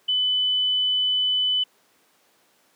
sine tone, 3000 Hz, F#7, 23 cents sharp, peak -19 dBFS, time 0.08-1.64 s, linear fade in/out 10 ms, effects pink hiss -61 dBFS RMS until 2.75 s + high-pass 300 Hz 12 dB/octave

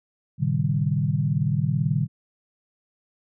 sine tone cluster, 110.7 / 132.9 / 151.1 / 192.2 Hz, A2 / C3 / D3 / G3, +11 / +27 / +50 / -34 cents, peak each -27 / -26 / -23 / -29 dBFS, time 0.38-2.08 s, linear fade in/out 50 ms, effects none

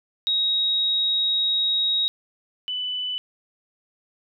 sine tone pair in turn, 3790 / 2991 Hz, A#7 / F#7, +28 / +18 cents, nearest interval major third, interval 410 cents, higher first, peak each -19 / -25 dBFS, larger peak first, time 0.27-2.08 / 2.68-3.18 s, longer first, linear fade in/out 0 ms, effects none

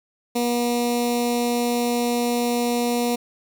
15% pulse tone with notch filter, 240.1 Hz, B3, 49 cents flat, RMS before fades -22 dBFS, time 0.35-3.16 s, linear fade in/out 10 ms, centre 1500 Hz, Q 0.63, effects 8-bit

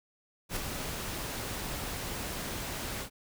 pink noise with ADSR envelope, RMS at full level -32 dBFS, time 0.49-3.1 s, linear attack 75 ms, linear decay 6 ms, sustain -5 dB, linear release 87 ms, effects none

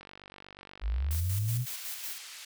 click train, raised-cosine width 0.3 ms, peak -31 dBFS, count 56, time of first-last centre 0.01-1.149 s, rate 48.3 Hz
sine linear sweep, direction up, 48.1 to 128 Hz, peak -27 dBFS, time 0.81-1.66 s, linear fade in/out 50 ms
blue noise with tremolo, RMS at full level -38 dBFS, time 1.11-2.18 s, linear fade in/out 0 ms, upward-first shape square, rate 5.4 Hz, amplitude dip 50%
pink band-pass noise, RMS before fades -46 dBFS, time 1.66-2.45 s, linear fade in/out 5 ms, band 2300 to 9200 Hz, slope 12 dB/octave
effects none

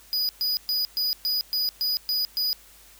square tone bursts, 4938 Hz, D#8, 14 cents flat, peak -23 dBFS, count 9, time 0.13-2.53 s, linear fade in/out 0 ms, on 160 ms, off 120 ms, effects added 50 Hz sine -58 dBFS peak until 2.99 s + white hiss -52 dBFS RMS until 2.99 s

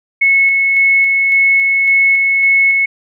sine tone with tremolo, 2194 Hz, C#7, 18 cents flat, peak -7 dBFS, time 0.21-2.86 s, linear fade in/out 10 ms, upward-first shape square, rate 1.8 Hz, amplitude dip 25%, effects none

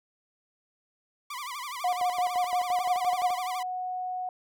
sawtooth tone with vibrato, 1080 Hz, C#6, 45 cents flat, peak -31 dBFS, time 1.3-3.63 s, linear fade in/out 5 ms, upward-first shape sine, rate 12 Hz, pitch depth 180 cents each way
sine tone with tremolo, 722 Hz, F#5, 43 cents flat, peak -23 dBFS, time 1.84-3.39 s, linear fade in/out 5 ms, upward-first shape square, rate 5.8 Hz, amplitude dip 60%
sine tone with pitch glide, 740 to 734.9 Hz, F#5 to F#5, 0 to -12 cents, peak -30 dBFS, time 2.8-4.29 s, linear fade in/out 2 ms, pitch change -12 cents, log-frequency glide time 3.19-3.33 s
effects none

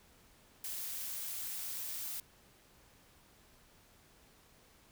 blue noise, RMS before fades -41 dBFS, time 0.64-2.2 s, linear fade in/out 2 ms, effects pink hiss -64 dBFS RMS until 4.91 s

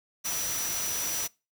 sine tone in noise, 5880 Hz, F#8, 12 cents flat, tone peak -32 dBFS, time 0.24-1.28 s, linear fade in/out 20 ms, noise white, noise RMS -33 dBFS, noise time 0.24-1.28 s, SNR -2 dB, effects noise-tail reverb RT60 0.3 s tail -25 dB re dry

